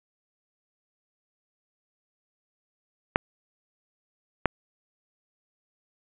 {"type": "clicks", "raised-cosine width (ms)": 0.5, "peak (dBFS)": -4, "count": 2, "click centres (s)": [3.159, 4.457], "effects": ["resampled to 8000 Hz", "7-bit"]}